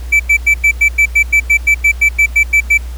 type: tone bursts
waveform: triangle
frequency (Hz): 2318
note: D7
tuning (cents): -23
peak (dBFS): -4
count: 16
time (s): 0.12-2.778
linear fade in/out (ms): 10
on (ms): 78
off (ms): 94
effects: added 60 Hz sine -21 dBFS peak until 2.97 s + pink hiss -39 dBFS RMS until 2.97 s